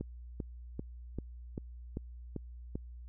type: click train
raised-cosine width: 3 ms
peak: -24 dBFS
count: 8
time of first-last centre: 0.01-2.755 s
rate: 2.55 Hz
effects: added 60 Hz sine -45 dBFS peak until 3.08 s